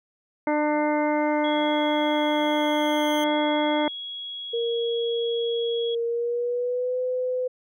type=harmonic tone; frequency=299.6 Hz; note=D4; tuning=35 cents sharp; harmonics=1 / 2 / 3 / 4 / 5 / 6 / 7; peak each=-24 / -25 / -27 / -38 / -36 / -43 / -33 dBFS; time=0.47-3.88 s; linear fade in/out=2 ms
type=tone with exponential growth; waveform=sawtooth; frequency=3136 Hz; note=G7; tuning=in tune; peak=-31 dBFS; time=0.84-3.24 s; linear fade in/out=1 ms; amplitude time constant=520 ms
type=tone; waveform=sine; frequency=3327 Hz; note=G#7; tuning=2 cents sharp; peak=-32 dBFS; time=1.44-5.95 s; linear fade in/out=5 ms
type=tone with pitch glide; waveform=sine; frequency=466.2 to 505.5 Hz; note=A#4 to B4; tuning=0 to +40 cents; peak=-23 dBFS; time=4.53-7.48 s; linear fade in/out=10 ms; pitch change=+140 cents; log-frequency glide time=6.05-6.99 s
effects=none